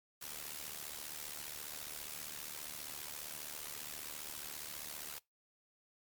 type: noise with amplitude modulation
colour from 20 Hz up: white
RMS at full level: -42 dBFS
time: 0.21-5.19 s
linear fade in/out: 10 ms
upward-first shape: sine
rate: 74.9 Hz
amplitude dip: 80%
effects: noise-tail reverb RT60 0.2 s tail -24 dB re dry + MP3 96 kbps